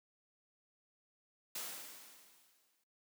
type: noise with exponential decay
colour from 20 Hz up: white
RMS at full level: -41 dBFS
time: 1.55-2.84 s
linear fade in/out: 5 ms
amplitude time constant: 280 ms
effects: noise-tail reverb RT60 0.2 s tail -21 dB re dry + high-pass 200 Hz 12 dB/octave